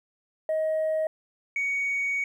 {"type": "tone pair in turn", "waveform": "sine", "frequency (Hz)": [630, 2239], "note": ["D#5", "C#7"], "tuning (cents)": [21, 17], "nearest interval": "octave + minor seventh", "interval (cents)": 2196, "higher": "second", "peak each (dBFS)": [-21, -23], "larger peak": "first", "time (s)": [[0.49, 1.07], [1.56, 2.24]], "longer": "second", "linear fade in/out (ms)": 2, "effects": ["tanh soft clip ceiling -22 dBFS", "10-bit"]}